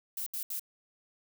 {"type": "noise bursts", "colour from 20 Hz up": "violet", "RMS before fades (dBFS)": -36, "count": 3, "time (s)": [0.17, 0.596], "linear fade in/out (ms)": 2, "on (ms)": 94, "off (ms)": 72, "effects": []}